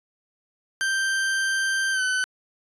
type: tone with pitch glide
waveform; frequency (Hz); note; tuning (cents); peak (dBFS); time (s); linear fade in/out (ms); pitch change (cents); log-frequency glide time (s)
40% pulse; 1568 to 1512.8; G6 to F#6; 0 to +38; -21; 0.81-2.24; 0; -62; 1.92-2.02
effects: resampled to 24000 Hz